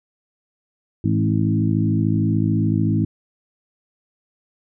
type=harmonic tone with a mistuned harmonic; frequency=53.5 Hz; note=A1; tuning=48 cents flat; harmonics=2 / 3 / 4 / 5 / 6; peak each=-20 / -22 / -23 / -24 / -25 dBFS; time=1.04-3.05 s; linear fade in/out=5 ms; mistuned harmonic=3; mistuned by=+31 cents; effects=none